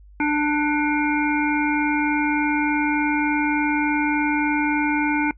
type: harmonic tone with a mistuned harmonic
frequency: 296.1 Hz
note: D4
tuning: 14 cents sharp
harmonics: 1 / 3 / 5 / 7 / 8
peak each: -20 / -25 / -27 / -28 / -29 dBFS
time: 0.2-5.31 s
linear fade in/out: 2 ms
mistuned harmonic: 7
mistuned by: +61 cents
effects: noise-tail reverb RT60 0.1 s tail -22 dB re dry + added 50 Hz sine -44 dBFS peak until 5.37 s